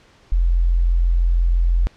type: tone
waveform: sine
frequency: 43.01 Hz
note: F1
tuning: 26 cents flat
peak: -13 dBFS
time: 0.32-1.87 s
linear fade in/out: 0 ms
effects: pink hiss -52 dBFS RMS until 1.96 s + low-pass 5000 Hz 12 dB/octave